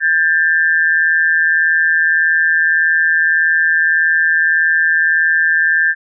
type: tone pair together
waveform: sine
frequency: 1600 / 1761.7 Hz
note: G6 / A6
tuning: +35 / +2 cents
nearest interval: major second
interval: 167 cents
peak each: -13 dBFS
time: 0-5.95 s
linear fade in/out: 50 ms
effects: none